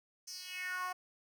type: tone with high-pass filter sweep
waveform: 10% pulse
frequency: 366.2 Hz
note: F#4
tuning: 18 cents flat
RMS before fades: -41 dBFS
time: 0.27-0.93 s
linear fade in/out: 10 ms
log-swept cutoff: 6200 to 800 Hz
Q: 4.2
effects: none